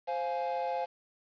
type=chord; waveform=triangle; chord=F minor; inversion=second; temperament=just; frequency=523.8 / 698.5 / 838.1 Hz; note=C5 / F5 / Ab5; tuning=+2 / 0 / +16 cents; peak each=-33 dBFS; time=0.07-0.86 s; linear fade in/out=20 ms; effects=resampled to 11025 Hz + 9-bit